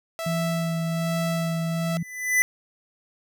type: tone with tremolo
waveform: sawtooth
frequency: 659.3 Hz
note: E5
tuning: in tune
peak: -23 dBFS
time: 0.19-1.97 s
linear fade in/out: 0 ms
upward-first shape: sine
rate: 1.2 Hz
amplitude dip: 50%
type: tone with vibrato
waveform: sine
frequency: 166.2 Hz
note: E3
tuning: 15 cents sharp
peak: -24 dBFS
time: 0.26-2.03 s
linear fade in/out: 5 ms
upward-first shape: sine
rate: 1.3 Hz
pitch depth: 20 cents each way
type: tone with exponential growth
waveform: square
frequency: 2000 Hz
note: B6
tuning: 21 cents sharp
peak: -15 dBFS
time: 1.86-2.42 s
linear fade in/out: 0 ms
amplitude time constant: 120 ms
effects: none